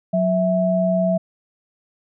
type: tone pair together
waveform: sine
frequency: 183.02 / 656 Hz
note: F#3 / E5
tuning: -19 / -9 cents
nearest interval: octave + minor seventh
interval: 2210 cents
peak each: -19 / -18 dBFS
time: 0.13-1.18 s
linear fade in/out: 10 ms
effects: none